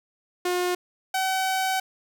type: tone pair in turn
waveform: sawtooth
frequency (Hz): 358.4 / 759.4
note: F4 / F#5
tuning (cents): +45 / +45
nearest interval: octave + minor second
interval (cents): 1300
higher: second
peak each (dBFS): -19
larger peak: neither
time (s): 0.45-0.75 / 1.14-1.8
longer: second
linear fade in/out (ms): 5
effects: none